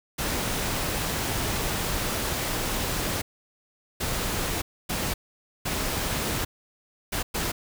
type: noise bursts at uneven times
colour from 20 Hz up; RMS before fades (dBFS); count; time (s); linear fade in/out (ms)
pink; -28; 6; 0.18-3.22 / 4-4.62 / 4.89-5.14 / 5.65-6.45 / 7.12-7.23 / 7.34-7.52; 10
effects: none

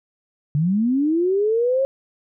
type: linear sweep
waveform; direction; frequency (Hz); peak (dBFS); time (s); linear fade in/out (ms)
sine; up; 140 to 547; -16; 0.55-1.85; 0
effects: none

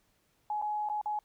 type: tone with dropouts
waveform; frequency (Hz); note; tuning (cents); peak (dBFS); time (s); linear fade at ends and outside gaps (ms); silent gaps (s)
sine; 842; G#5; +24; -30; 0.5-1.19; 2; 0.616-0.623 / 0.889-0.898 / 1.014-1.058
effects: pink hiss -72 dBFS RMS until 1.24 s

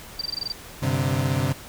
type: tone bursts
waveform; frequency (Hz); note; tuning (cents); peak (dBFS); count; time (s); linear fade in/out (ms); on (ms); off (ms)
sine; 4671; D8; -10; -24; 8; 0.19-0.522; 5; 24; 20
type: chord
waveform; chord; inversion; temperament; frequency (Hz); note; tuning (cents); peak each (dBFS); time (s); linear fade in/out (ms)
35% pulse; G suspended fourth; none; equal with one note detuned; 96.59 / 130.81 / 146.83; G2 / C3 / D3; -25 / 0 / 0; -26 / -22 / -25; 0.82-1.53; 10
effects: pink hiss -42 dBFS RMS until 1.68 s

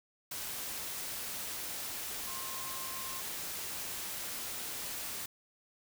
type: tone in noise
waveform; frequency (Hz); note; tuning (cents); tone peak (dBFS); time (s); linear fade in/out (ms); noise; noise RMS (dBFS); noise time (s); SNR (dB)
sine; 1061; C6; +24; -46; 2.27-3.21; 5; white; -40; 0.31-5.26; -9
effects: none

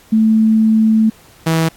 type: tone pair in turn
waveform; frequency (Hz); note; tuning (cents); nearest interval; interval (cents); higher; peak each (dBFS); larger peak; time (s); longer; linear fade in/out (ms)
sine / sawtooth; 220 / 162.43; A3 / E3; 0 / -25; perfect fourth; 525; first; -8; neither; 0.12-1.1 / 1.46-1.69; first; 10
effects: pink hiss -46 dBFS RMS until 1.76 s + AAC 64 kbps

